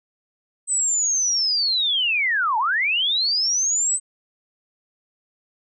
sine linear two-way sweep, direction down then up, 8200 to 837 to 8200 Hz, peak -18 dBFS, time 0.67-4 s, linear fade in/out 50 ms, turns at 2.58 s, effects none

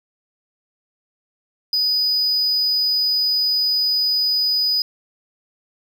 triangle tone, 4970 Hz, D#8, 3 cents flat, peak -15 dBFS, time 1.73-4.82 s, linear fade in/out 2 ms, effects none

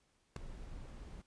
brown noise with ADSR envelope, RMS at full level -27 dBFS, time 0.36-1.22 s, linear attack 4 ms, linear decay 3 ms, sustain -21 dB, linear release 7 ms, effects pink hiss -75 dBFS RMS until 1.26 s + resampled to 22050 Hz

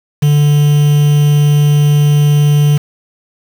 triangle tone with quantisation, 146.83 Hz, D3, in tune, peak -4 dBFS, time 0.22-2.78 s, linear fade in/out 10 ms, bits 4, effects none

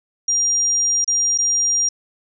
sine tone with dropouts, 5700 Hz, F8, 34 cents sharp, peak -15 dBFS, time 0.28-1.89 s, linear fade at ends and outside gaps 5 ms, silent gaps 1.045-1.077 / 1.378-1.385 s, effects none

